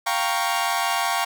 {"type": "chord", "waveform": "sawtooth", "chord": "G half-diminished seventh", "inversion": "third", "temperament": "equal", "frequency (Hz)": [698.5, 784, 932.3, 1108.7], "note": ["F5", "G5", "Bb5", "Db6"], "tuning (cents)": [0, 0, 0, 0], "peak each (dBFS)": -23, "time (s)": [0.06, 1.25], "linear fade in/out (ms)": 10, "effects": []}